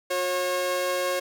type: tone pair together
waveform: sawtooth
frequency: 360.4 / 543.4 Hz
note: F#4 / C#5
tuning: -45 / -35 cents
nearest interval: perfect fifth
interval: 710 cents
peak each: -28 / -21 dBFS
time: 0.1-1.2 s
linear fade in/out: 10 ms
effects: none